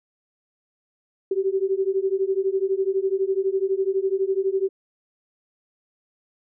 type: beating tone pair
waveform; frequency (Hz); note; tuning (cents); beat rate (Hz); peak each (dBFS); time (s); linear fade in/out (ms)
sine; 379.7 / 391.7; F#4 / G4; +45 / -1; 12; -23; 1.31-4.69; 5
effects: none

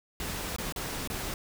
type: noise with dropouts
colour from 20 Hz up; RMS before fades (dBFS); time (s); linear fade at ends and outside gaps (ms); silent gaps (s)
pink; -35; 0.2-1.34; 1; 0.563-0.584 / 0.724-0.761 / 1.075-1.1
effects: none

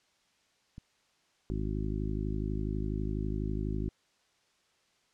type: click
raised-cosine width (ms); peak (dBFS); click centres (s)
5; -32; 0.781
type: harmonic tone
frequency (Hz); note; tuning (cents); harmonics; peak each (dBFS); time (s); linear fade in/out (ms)
52.1; G#1; +6; 1 / 2 / 3 / 4 / 5 / 6 / 7; -34 / -37 / -39 / -40 / -41 / -42 / -42; 1.5-3.89; 0
effects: white hiss -70 dBFS RMS until 5.13 s + low-pass 6000 Hz 12 dB/octave

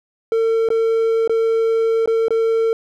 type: tone with dropouts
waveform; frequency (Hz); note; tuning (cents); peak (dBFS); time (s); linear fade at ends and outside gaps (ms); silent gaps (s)
triangle; 451.9; A4; +46; -12; 0.32-2.73; 1; 0.688-0.703 / 1.276-1.295 / 2.059-2.075 / 2.283-2.306
effects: none

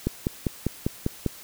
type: click train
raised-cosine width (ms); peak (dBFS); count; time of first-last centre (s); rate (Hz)
3; -10; 7; 0.07-1.263; 5.03
effects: white hiss -45 dBFS RMS until 1.43 s

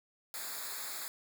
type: noise with comb filter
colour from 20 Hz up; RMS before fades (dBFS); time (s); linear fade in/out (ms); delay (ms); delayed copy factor
white; -41; 0.34-1.08; 0; 0.34; -0.9
effects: none

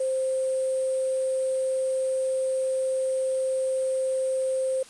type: tone with sample-and-hold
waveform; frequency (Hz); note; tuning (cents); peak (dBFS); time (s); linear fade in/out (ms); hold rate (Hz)
sine; 523.3; C5; 0; -23; 0-4.83; 5; 8820
effects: white hiss -49 dBFS RMS until 4.89 s + resampled to 24000 Hz

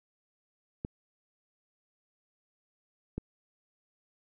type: clicks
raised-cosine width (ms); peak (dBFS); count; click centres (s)
3; -21; 2; 0.849 / 3.18
effects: none

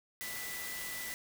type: tone in noise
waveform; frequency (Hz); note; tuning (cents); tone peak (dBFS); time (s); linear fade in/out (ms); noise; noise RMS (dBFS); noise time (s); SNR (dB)
sine; 1983; B6; +7; -43; 0.21-1.14; 0; white; -42; 0.21-1.14; -4
effects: none

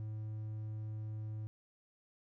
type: tone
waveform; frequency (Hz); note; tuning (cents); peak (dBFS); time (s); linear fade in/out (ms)
triangle; 108.1; A2; -30; -37; 0-1.47; 0
effects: none

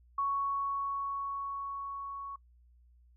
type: tone with level ramp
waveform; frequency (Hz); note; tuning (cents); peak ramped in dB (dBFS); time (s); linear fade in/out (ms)
sine; 1112; C#6; +5; -28 to -39; 0.18-2.36; 5
effects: noise-tail reverb RT60 0.1 s tail -24 dB re dry + added 60 Hz sine -59 dBFS peak until 3.16 s

